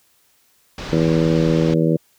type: low-pass noise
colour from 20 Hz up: pink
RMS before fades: -30 dBFS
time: 0.78-1.74 s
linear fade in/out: 2 ms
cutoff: 5500 Hz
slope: 24 dB/octave
type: harmonic tone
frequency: 81 Hz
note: E2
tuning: 30 cents flat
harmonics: 2 / 3 / 4 / 5 / 6 / 7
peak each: -17 / -23 / -20 / -25 / -22 / -26 dBFS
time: 0.92-1.97 s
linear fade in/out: 10 ms
effects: white hiss -59 dBFS RMS until 2.18 s